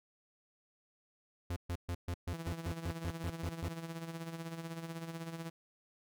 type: tone bursts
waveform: 45% pulse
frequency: 87.1 Hz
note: F2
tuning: 4 cents flat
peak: -35 dBFS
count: 12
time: 1.5-3.686 s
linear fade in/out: 5 ms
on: 63 ms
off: 130 ms
type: tone with tremolo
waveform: sawtooth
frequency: 165.2 Hz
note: E3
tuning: 4 cents sharp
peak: -35 dBFS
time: 2.33-5.5 s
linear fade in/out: 5 ms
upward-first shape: sine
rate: 16 Hz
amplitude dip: 60%
effects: none